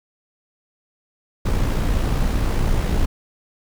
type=noise with amplitude modulation; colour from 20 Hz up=brown; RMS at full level=-17 dBFS; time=1.45-3.06 s; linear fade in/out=10 ms; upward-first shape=sine; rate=59.7 Hz; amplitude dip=40%; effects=none